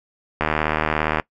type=click train; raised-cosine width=0.5 ms; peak=-4 dBFS; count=62; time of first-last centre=0.41-1.198 s; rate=77.4 Hz; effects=noise-tail reverb RT60 0.1 s tail -21 dB re dry